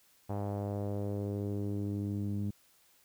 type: tone with low-pass filter sweep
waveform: sawtooth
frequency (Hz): 101.5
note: G#2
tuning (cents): -39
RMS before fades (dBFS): -35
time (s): 0.29-2.51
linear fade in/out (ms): 10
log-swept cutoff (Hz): 790 to 230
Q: 2.2
effects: white hiss -66 dBFS RMS until 3.04 s